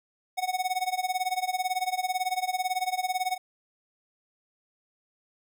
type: tone with tremolo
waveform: square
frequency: 740 Hz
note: F#5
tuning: in tune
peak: -24 dBFS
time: 0.37-3.38 s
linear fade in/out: 20 ms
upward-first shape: sine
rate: 18 Hz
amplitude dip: 90%
effects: none